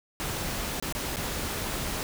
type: noise with dropouts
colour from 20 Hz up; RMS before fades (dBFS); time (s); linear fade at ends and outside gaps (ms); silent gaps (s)
pink; -32; 0.2-2.03; 0; 0.799-0.825 / 0.925-0.95 / 1.16-1.168
effects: none